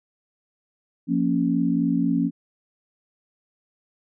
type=chord; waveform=sine; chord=Bb minor; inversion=second; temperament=equal; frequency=174.61 / 233.1 / 277.2 Hz; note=F3 / Bb3 / Db4; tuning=0 / 0 / 0 cents; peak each=-24 / -24 / -22 dBFS; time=1.07-2.31 s; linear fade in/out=50 ms; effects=none